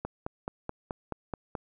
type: click train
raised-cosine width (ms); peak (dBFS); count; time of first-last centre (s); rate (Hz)
1; -19; 8; 0.05-1.552; 4.66
effects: none